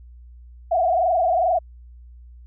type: tone with frequency modulation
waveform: sine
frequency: 698.5 Hz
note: F5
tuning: in tune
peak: -16 dBFS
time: 0.71-1.59 s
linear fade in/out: 10 ms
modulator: 22.4 Hz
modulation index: 2.2
effects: added 60 Hz sine -41 dBFS peak until 2.46 s